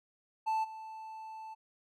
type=tone with level steps; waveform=triangle; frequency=880 Hz; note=A5; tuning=in tune; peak=-27 / -41 dBFS; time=0.46-1.55 s; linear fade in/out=20 ms; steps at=0.63 s; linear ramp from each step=20 ms; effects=none